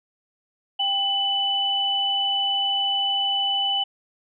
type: tone pair together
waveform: sine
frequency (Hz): 792.2 / 2991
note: G5 / F#7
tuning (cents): +18 / +18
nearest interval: octave + major seventh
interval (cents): 2300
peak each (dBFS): -27 / -21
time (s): 0.79-3.84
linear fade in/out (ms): 10
effects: none